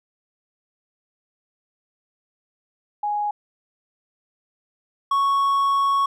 sine / triangle tone pair in turn, 830.6 / 1108.7 Hz, G#5 / C#6, 0 / 0 cents, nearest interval perfect fourth, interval 500 cents, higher second, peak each -21 / -15 dBFS, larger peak second, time 3.03-3.31 / 5.11-6.06 s, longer second, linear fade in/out 5 ms, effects none

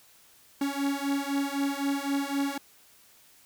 45% pulse beating tone pair, 277.2 / 281.1 Hz, C#4 / C#4, 0 / +24 cents, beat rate 3.9 Hz, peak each -30 dBFS, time 0.61-2.58 s, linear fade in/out 5 ms, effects white hiss -58 dBFS RMS until 3.45 s

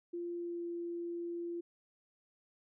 sine tone with pitch glide, 346 to 343.2 Hz, F4 to F4, -16 to -30 cents, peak -37 dBFS, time 0.13-1.61 s, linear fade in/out 10 ms, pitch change -14 cents, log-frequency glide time 0.35-0.65 s, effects none

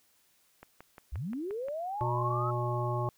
click train, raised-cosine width 0.5 ms, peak -32 dBFS, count 7, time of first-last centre 0.63-1.684 s, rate 5.69 Hz
sine linear sweep, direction up, 49 to 1313 Hz, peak -33 dBFS, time 1.12-2.51 s, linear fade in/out 10 ms
harmonic tone, 121.2 Hz, B2, 32 cents flat, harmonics 1 / 3 / 5 / 7 / 9, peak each -31 / -37 / -38 / -38 / -37 dBFS, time 2.01-3.09 s, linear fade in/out 0 ms
effects white hiss -68 dBFS RMS until 3.17 s

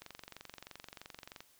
click train, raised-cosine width 0.2 ms, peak -29 dBFS, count 33, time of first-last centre 0.02-1.405 s, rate 23.1 Hz, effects white hiss -66 dBFS RMS until 1.59 s

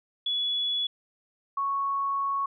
sine tone pair in turn, 3400 / 1107.4 Hz, G#7 / C#6, +40 / -2 cents, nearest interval octave + perfect fifth, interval 1942 cents, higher first, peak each -25 dBFS, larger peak neither, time 0.26-0.87 / 1.57-2.46 s, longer second, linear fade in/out 5 ms, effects none

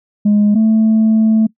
sine tone pair in turn, 207.7 / 220.1 Hz, G#3 / A3, 0 / +1 cents, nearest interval minor second, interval 101 cents, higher second, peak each -6 dBFS, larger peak neither, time 0.25-0.55 / 0.55-1.47 s, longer second, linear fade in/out 10 ms, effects noise-tail reverb RT60 0.1 s tail -21 dB re dry + tanh soft clip ceiling -6 dBFS

